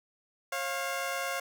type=tone pair together; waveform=15% pulse; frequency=542.1 / 700 Hz; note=C#5 / F5; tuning=-39 / +4 cents; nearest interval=major third; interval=443 cents; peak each=-28 dBFS; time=0.52-1.4 s; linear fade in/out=5 ms; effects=none